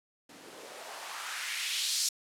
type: noise with band-pass filter sweep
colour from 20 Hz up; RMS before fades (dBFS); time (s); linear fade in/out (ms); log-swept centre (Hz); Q
blue; -36; 0.29-2.09; 5; 230 to 5600; 1.7
effects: low-pass 12000 Hz 12 dB/octave